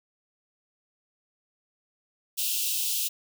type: high-pass noise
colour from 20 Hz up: white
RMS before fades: -28 dBFS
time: 2.37-3.09 s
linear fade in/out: 20 ms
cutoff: 2600 Hz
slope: 96 dB/octave
effects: none